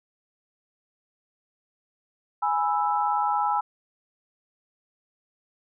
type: chord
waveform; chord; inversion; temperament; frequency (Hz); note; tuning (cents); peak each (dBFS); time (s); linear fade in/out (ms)
sine; E major; first; equal; 830.6 / 987.8 / 1318.5; G#5 / B5 / E6; 0 / 0 / 0; -24 / -27 / -28; 2.42-3.61; 10
effects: none